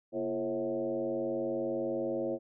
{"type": "tone with frequency modulation", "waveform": "sine", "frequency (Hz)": 440, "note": "A4", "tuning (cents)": 0, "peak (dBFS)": -30, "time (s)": [0.12, 2.39], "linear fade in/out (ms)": 50, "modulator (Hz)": 100, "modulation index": 1.9, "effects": []}